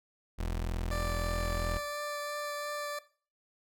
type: tone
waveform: 30% pulse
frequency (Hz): 42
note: E1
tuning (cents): +33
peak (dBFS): -29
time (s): 0.38-1.79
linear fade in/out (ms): 20
type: tone with vibrato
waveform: 20% pulse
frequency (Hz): 587.3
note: D5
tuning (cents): 0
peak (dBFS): -30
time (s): 0.91-2.99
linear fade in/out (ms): 5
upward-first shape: triangle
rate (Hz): 2.9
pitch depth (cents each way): 9
effects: noise-tail reverb RT60 0.4 s tail -17 dB re dry